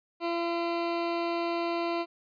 20% pulse tone, 340 Hz, F4, 46 cents flat, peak -23 dBFS, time 0.2-2.06 s, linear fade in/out 50 ms, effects resampled to 11025 Hz

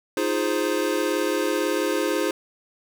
square chord, F minor seventh, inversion third, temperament equal, 311.1 / 349.2 / 415.3 / 523.3 Hz, Eb4 / F4 / Ab4 / C5, 0 / 0 / 0 / 0 cents, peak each -28 dBFS, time 0.17-2.31 s, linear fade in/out 2 ms, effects none

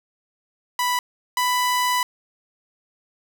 sawtooth tone pair in turn, 987.8 / 993.1 Hz, B5 / B5, 0 / +9 cents, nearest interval unison, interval 9 cents, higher second, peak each -16 / -15 dBFS, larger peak second, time 0.79-0.99 / 1.37-2.03 s, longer second, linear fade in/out 2 ms, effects none

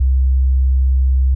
sine tone, 65.41 Hz, C2, in tune, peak -10 dBFS, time 0-1.35 s, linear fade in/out 10 ms, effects none

